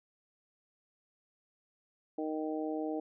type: harmonic tone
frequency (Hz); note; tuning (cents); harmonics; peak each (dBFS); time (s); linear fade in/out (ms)
155.56; D#3; 0; 2 / 3 / 4 / 5; -35 / -39 / -41 / -43; 2.18-3; 5
effects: none